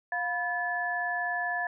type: tone cluster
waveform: sine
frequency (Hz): 708 / 984 / 1728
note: F5 / B5 / A6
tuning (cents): +23 / -7 / -32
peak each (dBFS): -32 / -39 / -30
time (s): 0.12-1.67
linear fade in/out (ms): 2
effects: none